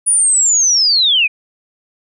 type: linear sweep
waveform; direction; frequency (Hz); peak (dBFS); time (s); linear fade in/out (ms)
sine; down; 9800 to 2376; -9; 0.06-1.28; 20
effects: none